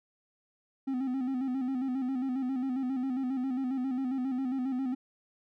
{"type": "tone with vibrato", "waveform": "triangle", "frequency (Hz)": 259.8, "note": "C4", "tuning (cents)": -12, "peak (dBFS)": -27, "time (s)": [0.87, 4.95], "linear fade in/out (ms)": 10, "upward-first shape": "square", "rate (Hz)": 7.4, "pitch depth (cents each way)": 61, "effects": []}